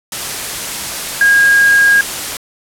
sine tone in noise, 1630 Hz, G#6, 33 cents flat, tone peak -6 dBFS, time 1.21-2.01 s, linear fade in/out 2 ms, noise white, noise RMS -21 dBFS, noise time 0.12-2.37 s, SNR +12 dB, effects low-pass 12000 Hz 12 dB/octave

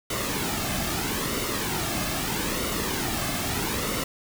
pink noise with flanger, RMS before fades -28 dBFS, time 0.1-4.04 s, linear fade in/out 5 ms, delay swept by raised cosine 1.2 to 2.13 ms, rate 0.78 Hz, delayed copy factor -0.55, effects none

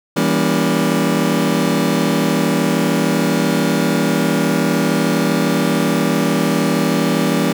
30% pulse chord, E diminished seventh, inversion none, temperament just, 164.81 / 197.78 / 237.3 / 284.8 Hz, E3 / G3 / Bb3 / Db4, 0 / +16 / +31 / +47 cents, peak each -17 dBFS, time 0.16-7.53 s, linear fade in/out 10 ms, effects none

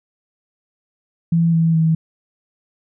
sine tone with pitch steps, 167 / 164.04 / 161.13 Hz, E3 / E3 / E3, +23 / -8 / -39 cents, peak -12 dBFS, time 1.32-1.95 s, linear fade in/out 5 ms, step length 210 ms, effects none

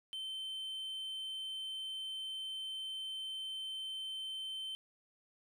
triangle tone, 3091 Hz, G7, 25 cents flat, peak -38 dBFS, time 0.13-4.75 s, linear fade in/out 0 ms, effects none

